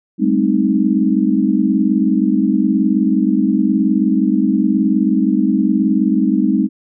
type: chord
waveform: sine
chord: A half-diminished seventh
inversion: third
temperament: equal with one note detuned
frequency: 196 / 215 / 261.6 / 311.1 Hz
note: G3 / A3 / C4 / Eb4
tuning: 0 / -40 / 0 / 0 cents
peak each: -17 dBFS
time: 0.18-6.69 s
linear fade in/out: 50 ms
effects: none